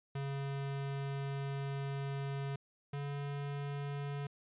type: tone pair in turn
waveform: square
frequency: 138.59 / 142.16 Hz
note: C#3 / C#3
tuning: 0 / +44 cents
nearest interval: unison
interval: 44 cents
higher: second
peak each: -37 / -38 dBFS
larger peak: first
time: 0.15-2.56 / 2.93-4.27 s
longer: first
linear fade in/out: 5 ms
effects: resampled to 8000 Hz